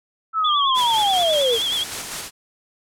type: linear sweep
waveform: sine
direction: down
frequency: 1330 to 432.6 Hz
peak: -17 dBFS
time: 0.33-1.59 s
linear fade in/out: 50 ms
type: tone with vibrato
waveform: sine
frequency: 3322 Hz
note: G#7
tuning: in tune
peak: -20 dBFS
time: 0.44-1.84 s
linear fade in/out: 10 ms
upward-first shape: triangle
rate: 9.4 Hz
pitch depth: 93 cents each way
type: noise with tremolo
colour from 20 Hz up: white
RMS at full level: -27 dBFS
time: 0.74-2.31 s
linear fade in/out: 50 ms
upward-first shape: square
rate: 5.1 Hz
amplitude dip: 30%
effects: low-pass 10000 Hz 12 dB/octave